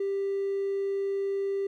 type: tone with hard clipping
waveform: triangle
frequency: 394.4 Hz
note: G4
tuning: 11 cents sharp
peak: -27 dBFS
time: 0-1.67 s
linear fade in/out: 5 ms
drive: 4 dB
effects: none